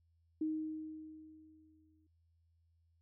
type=tone with exponential decay; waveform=sine; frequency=312.5 Hz; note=D#4; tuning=8 cents sharp; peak=-32 dBFS; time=0.41-2.07 s; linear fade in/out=5 ms; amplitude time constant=360 ms; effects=added 83 Hz sine -70 dBFS peak until 3.01 s